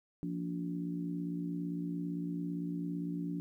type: harmonic tone with a mistuned harmonic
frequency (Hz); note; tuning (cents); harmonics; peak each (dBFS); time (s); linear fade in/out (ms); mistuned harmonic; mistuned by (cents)
57.7; A#1; -17; 3 / 4 / 5 / 6; -37 / -48 / -38 / -51; 0.23-3.4; 0; 6; +56
effects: 12-bit